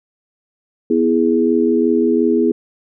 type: chord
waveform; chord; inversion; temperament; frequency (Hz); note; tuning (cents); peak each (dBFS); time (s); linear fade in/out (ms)
sine; E major; second; equal; 246.9 / 329.6 / 415.3; B3 / E4 / G#4; 0 / 0 / 0; -16; 0.9-2.52; 5
effects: none